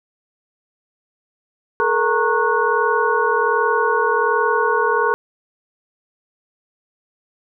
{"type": "tone cluster", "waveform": "sine", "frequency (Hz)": [429.5, 470.8, 927, 1095, 1469], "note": ["A4", "A#4", "A#5", "C#6", "F#6"], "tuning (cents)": [-42, 17, -10, -22, -13], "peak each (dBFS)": -21, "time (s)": [1.8, 5.14], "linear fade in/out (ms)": 0, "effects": []}